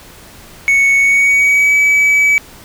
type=tone with pitch glide; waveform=triangle; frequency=2217 to 2287 Hz; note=C#7 to D7; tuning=0 to -47 cents; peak=-6 dBFS; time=0.68-2.38 s; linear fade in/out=0 ms; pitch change=+53 cents; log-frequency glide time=0.98-1.76 s; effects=pink hiss -38 dBFS RMS until 2.64 s